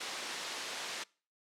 white band-pass noise, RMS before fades -41 dBFS, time 0-1.04 s, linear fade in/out 10 ms, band 310 to 5000 Hz, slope 12 dB/octave, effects noise-tail reverb RT60 0.4 s tail -24 dB re dry + low-pass 11000 Hz 12 dB/octave

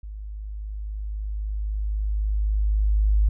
sine tone with level ramp, 51.91 Hz, G#1, in tune, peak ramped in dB -33 to -15 dBFS, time 0.03-3.29 s, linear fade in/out 5 ms, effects none

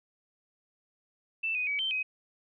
sine tone with pitch steps, 2657 / 2494 / 2276 / 3111 / 2524 Hz, E7 / D#7 / C#7 / G7 / D#7, +13 / +3 / +45 / -14 / +24 cents, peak -28 dBFS, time 1.43-2.03 s, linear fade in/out 10 ms, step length 120 ms, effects none

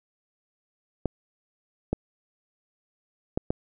clicks, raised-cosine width 2 ms, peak -11 dBFS, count 4, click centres 1.057 / 1.93 / 3.375 / 3.505 s, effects none

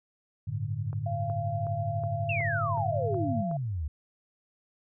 sine chord, G suspended second, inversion none, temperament equal, 98 / 110 / 146.83 Hz, G2 / A2 / D3, 0 / 0 / 0 cents, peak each -35 / -32 / -35 dBFS, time 0.47-3.43 s, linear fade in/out 10 ms
click train, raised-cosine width 1 ms, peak -31 dBFS, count 8, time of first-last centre 0.93-3.513 s, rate 2.71 Hz
sine tone with pitch glide, 687 to 682.3 Hz, F5 to F5, -29 to -41 cents, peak -32 dBFS, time 1.06-3.57 s, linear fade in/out 5 ms, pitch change -12 cents, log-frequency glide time 1.4-2.19 s
sine exponential sweep, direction down, 2794 to 69.3 Hz, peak -29 dBFS, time 2.29-3.88 s, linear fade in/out 5 ms
effects none

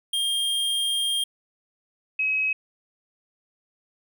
square / sine tone pair in turn, 3213 / 2550 Hz, G7 / D#7, +42 / +42 cents, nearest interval major third, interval 400 cents, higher first, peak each -23 / -21 dBFS, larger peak second, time 0.13-1.24 / 2.19-2.53 s, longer first, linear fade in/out 5 ms, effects none

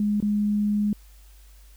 sine tone with dropouts, 207.7 Hz, G#3, in tune, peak -20 dBFS, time 0-0.93 s, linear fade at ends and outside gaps 2 ms, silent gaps 0.203-0.225 s, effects added 50 Hz sine -47 dBFS peak until 1.76 s + white hiss -58 dBFS RMS until 1.76 s

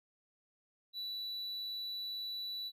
triangle tone, 3951 Hz, B7, in tune, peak -37 dBFS, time 0.93-2.72 s, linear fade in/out 50 ms, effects none

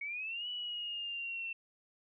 sine linear two-way sweep, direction up then down, 2217 to 2960 to 2689 Hz, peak -37 dBFS, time 0.01-1.53 s, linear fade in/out 5 ms, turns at 0.48 s, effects none

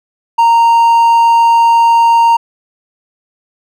triangle tone, 927 Hz, A#5, 10 cents flat, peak -3 dBFS, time 0.38-2.37 s, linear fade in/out 10 ms, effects none

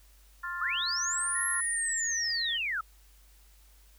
sine chord, F major, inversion second, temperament equal with one note detuned, 1059.9 / 1396.9 / 1760 Hz, C6 / F6 / A6, +22 / 0 / 0 cents, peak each -39 / -36 / -38 dBFS, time 0.43-1.61 s, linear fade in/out 10 ms
sine linear two-way sweep, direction up then down, 1139 to 11175 to 1237 Hz, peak -29 dBFS, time 0.61-2.81 s, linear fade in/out 5 ms, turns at 1.46 s
sine tone with vibrato, 1846 Hz, A#6, 17 cents flat, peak -33 dBFS, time 1.34-2.58 s, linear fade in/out 20 ms, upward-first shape square, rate 1.2 Hz, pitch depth 9 cents each way
effects added 50 Hz sine -56 dBFS peak until 3.98 s + white hiss -63 dBFS RMS until 3.98 s

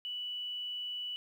sine tone with quantisation, 2960 Hz, F#7, in tune, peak -36 dBFS, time 0.05-1.16 s, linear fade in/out 0 ms, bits 11, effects none

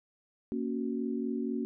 sine chord, F# major, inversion first, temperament equal, 233.1 / 277.2 / 370 Hz, A#3 / C#4 / F#4, 0 / 0 / 0 cents, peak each -33 / -35 / -37 dBFS, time 0.52-1.65 s, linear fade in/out 0 ms, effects none

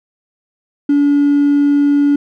triangle tone with hard clipping, 286.8 Hz, D4, 41 cents flat, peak -9 dBFS, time 0.89-2.16 s, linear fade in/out 5 ms, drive 4 dB, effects none

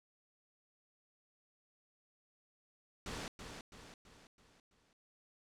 pink noise with echo, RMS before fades -43 dBFS, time 3.06-3.28 s, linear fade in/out 2 ms, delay 330 ms, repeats 5, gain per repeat -6 dB, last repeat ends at 4.93 s, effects low-pass 7000 Hz 12 dB/octave

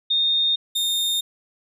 sine / 40% pulse tone pair in turn, 3670 / 3656 Hz, A#7 / A#7, -28 / -34 cents, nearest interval unison, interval 6 cents, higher first, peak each -17 / -19 dBFS, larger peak first, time 0.1-0.56 / 0.75-1.21 s, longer neither, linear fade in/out 10 ms, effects none

